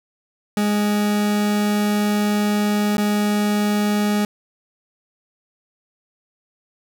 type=tone with dropouts; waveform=40% pulse; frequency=207.7 Hz; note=G#3; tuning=in tune; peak=-16 dBFS; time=0.57-4.25 s; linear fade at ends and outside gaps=2 ms; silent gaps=2.97-2.98 s; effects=none